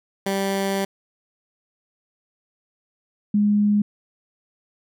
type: tone pair in turn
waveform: 15% pulse / sine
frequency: 195.5 / 207.1 Hz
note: G3 / G#3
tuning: -4 / -5 cents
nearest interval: minor second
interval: 99 cents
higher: second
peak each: -15 dBFS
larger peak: neither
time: 0.26-0.85 / 3.34-3.82 s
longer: first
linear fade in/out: 5 ms
effects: none